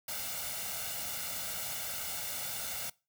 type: noise with comb filter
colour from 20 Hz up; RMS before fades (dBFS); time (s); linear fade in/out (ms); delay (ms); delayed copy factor
white; -38; 0.08-2.9; 5; 1.4; +0.7
effects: noise-tail reverb RT60 0.3 s tail -23 dB re dry + high-pass 60 Hz 12 dB/octave